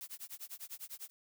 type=noise with tremolo; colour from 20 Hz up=blue; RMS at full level=-44 dBFS; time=0.01-1.1 s; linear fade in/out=0 ms; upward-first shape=sine; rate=10 Hz; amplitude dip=100%; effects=none

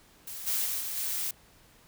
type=noise with level steps; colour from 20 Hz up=blue; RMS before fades=-40 / -29 / -32 / -35 / -32 dBFS; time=0.27-1.31 s; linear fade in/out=5 ms; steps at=0.46 / 0.64 / 0.79 / 0.96 s; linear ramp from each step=20 ms; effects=pink hiss -59 dBFS RMS until 1.87 s

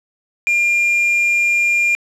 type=tone with quantisation; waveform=triangle; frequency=2400 Hz; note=D7; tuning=37 cents sharp; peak=-11 dBFS; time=0.47-1.95 s; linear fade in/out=0 ms; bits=6; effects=low-pass 11000 Hz 12 dB/octave

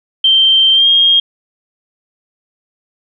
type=tone with pitch glide; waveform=sine; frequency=3136 to 3237 Hz; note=G7 to G#7; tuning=0 to -45 cents; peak=-6 dBFS; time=0.24-1.2 s; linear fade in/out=5 ms; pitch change=+55 cents; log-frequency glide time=0.73-0.88 s; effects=none

